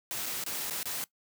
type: noise with dropouts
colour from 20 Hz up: white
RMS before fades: -35 dBFS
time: 0.11-1.04 s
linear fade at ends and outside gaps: 0 ms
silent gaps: 0.259-0.263 / 0.438-0.463 / 0.699-0.708 / 0.83-0.856 s
effects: noise-tail reverb RT60 0.1 s tail -20 dB re dry + high-pass 100 Hz 12 dB/octave